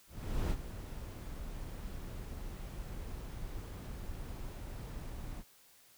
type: noise with ADSR envelope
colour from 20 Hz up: brown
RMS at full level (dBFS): -32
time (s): 0.07-5.44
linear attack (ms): 440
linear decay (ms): 45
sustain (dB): -11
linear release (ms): 49
effects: white hiss -63 dBFS RMS until 5.97 s